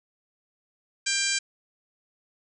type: harmonic tone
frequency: 792 Hz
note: G5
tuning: 18 cents sharp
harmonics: 2 / 3 / 4 / 5 / 6 / 7 / 8 / 9 / 10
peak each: -32 / -30 / -34 / -35 / -31 / -35 / -33 / -33 / -32 dBFS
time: 1.06-1.39 s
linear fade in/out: 10 ms
effects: none